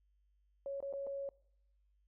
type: tone with dropouts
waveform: sine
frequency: 554.4 Hz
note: C#5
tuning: in tune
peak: -38 dBFS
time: 0.66-1.29 s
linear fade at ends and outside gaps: 1 ms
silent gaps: 0.804-0.826 / 0.927-0.936 / 1.067-1.071 s
effects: noise-tail reverb RT60 0.8 s tail -24 dB re dry + added 50 Hz sine -70 dBFS peak until 2.07 s